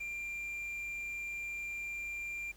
triangle tone, 2381 Hz, D7, 23 cents sharp, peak -36 dBFS, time 0-2.52 s, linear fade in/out 10 ms, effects added 50 Hz sine -57 dBFS peak until 2.56 s + pink hiss -62 dBFS RMS until 2.56 s

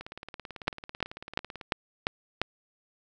two click trains, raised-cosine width 0.3 ms, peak -9 / -24 dBFS, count 6 / 30, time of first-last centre 0.68-2.416 / 0.01-1.612 s, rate 2.88 / 18.1 Hz, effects none

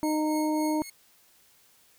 10% pulse tone with tremolo, 2177 Hz, C#7, 32 cents flat, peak -28 dBFS, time 0.03-0.9 s, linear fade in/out 5 ms, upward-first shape triangle, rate 3.6 Hz, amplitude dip 70%
harmonic tone, 307.6 Hz, D#4, 20 cents flat, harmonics 1 / 2 / 3, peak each -25 / -33 / -32 dBFS, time 0.03-0.82 s, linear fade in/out 0 ms
effects white hiss -61 dBFS RMS until 1.98 s

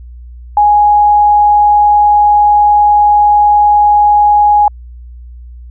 sine tone, 830.6 Hz, G#5, in tune, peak -4 dBFS, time 0.57-4.68 s, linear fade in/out 2 ms, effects added 60 Hz sine -28 dBFS peak until 5.7 s

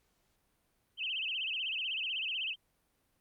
sine tone with vibrato, 2840 Hz, F7, 28 cents sharp, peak -33 dBFS, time 0.97-2.56 s, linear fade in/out 50 ms, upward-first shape sine, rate 16 Hz, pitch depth 190 cents each way, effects pink hiss -75 dBFS RMS until 3.2 s + Opus 48 kbps

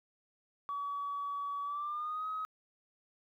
sine tone with pitch glide, 1137 to 1268.9 Hz, C#6 to D#6, +44 to +34 cents, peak -34 dBFS, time 0.69-2.45 s, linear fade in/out 0 ms, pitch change +190 cents, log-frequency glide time 1.63-2.27 s, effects tanh soft clip ceiling -30 dBFS + 12-bit

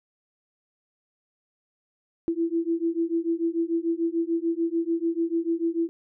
sine beating tone pair, 330 / 336.8 Hz, E4 / E4, +2 / +37 cents, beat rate 6.8 Hz, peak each -26 dBFS, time 2.28-5.89 s, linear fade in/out 0 ms, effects none

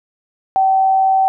sine tone with amplitude modulation, 767 Hz, G5, 38 cents flat, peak -9 dBFS, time 0.56-1.28 s, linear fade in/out 0 ms, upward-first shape sine, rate 124 Hz, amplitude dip 25%, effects none

